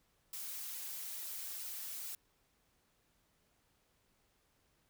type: noise with flanger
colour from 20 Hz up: blue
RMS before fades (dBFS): -44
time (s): 0.33-2.15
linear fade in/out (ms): 2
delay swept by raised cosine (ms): 2 to 6.6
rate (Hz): 2.3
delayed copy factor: +0.8
effects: pink hiss -75 dBFS RMS until 4.89 s